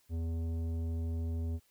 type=tone with tanh clipping; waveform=triangle; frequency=82.41 Hz; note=E2; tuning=in tune; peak=-34 dBFS; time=0.09-1.6 s; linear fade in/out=50 ms; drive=16 dB; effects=white hiss -70 dBFS RMS until 1.7 s